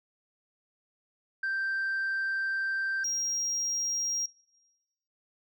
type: tone pair in turn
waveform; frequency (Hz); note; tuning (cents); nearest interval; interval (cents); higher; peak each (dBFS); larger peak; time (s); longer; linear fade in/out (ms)
sine; 1568 / 5625; G6 / F8; 0 / +12; octave + minor seventh; 2212; second; -26; neither; 1.43-3.04 / 3.04-4.26; first; 5
effects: noise-tail reverb RT60 1.0 s tail -22 dB re dry + tanh soft clip ceiling -26 dBFS